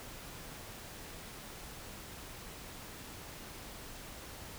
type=silence; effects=pink hiss -48 dBFS RMS until 4.58 s